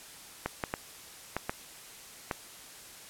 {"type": "clicks", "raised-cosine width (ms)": 0.5, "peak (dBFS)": -15, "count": 6, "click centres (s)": [0.46, 0.638, 0.739, 1.366, 1.495, 2.312], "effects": ["white hiss -49 dBFS RMS until 3.09 s", "low-pass 12000 Hz 12 dB/octave"]}